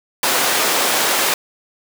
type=high-pass noise; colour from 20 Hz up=pink; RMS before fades=-17 dBFS; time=0.23-1.34 s; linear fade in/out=2 ms; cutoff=490 Hz; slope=12 dB/octave; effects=none